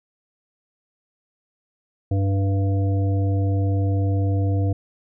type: harmonic tone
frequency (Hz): 98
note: G2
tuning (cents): 0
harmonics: 1 / 3 / 5 / 7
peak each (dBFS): -18 / -28 / -32 / -35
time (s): 2.11-4.73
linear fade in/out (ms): 5
effects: none